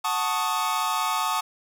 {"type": "chord", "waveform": "45% pulse", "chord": "D# half-diminished seventh", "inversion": "first", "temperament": "equal", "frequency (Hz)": [740, 880, 1108.7, 1244.5], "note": ["F#5", "A5", "C#6", "D#6"], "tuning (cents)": [0, 0, 0, 0], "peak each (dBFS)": [-32, -28, -29, -28], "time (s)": [0.04, 1.41], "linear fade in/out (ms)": 10, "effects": []}